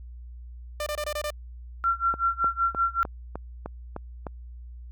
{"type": "tone bursts", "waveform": "sawtooth", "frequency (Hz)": 597, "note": "D5", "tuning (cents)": 28, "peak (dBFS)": -24, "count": 6, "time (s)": [0.8, 1.304], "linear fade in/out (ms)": 2, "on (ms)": 64, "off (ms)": 24}
{"type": "tone with tremolo", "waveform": "sine", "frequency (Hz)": 1365, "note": "F6", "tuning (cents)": -40, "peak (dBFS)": -19, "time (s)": [1.84, 3.03], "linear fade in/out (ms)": 0, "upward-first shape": "sine", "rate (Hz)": 5.3, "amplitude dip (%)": 95}
{"type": "click train", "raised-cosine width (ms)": 1, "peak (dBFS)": -19, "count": 8, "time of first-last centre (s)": [2.14, 4.268], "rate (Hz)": 3.29}
{"effects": ["added 60 Hz sine -39 dBFS peak until 4.91 s"]}